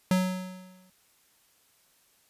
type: tone with exponential decay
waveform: square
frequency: 184.9 Hz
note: F#3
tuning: 1 cent flat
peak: -20 dBFS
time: 0.11-0.9 s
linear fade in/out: 2 ms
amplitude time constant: 170 ms
effects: white hiss -65 dBFS RMS until 2.29 s + resampled to 32000 Hz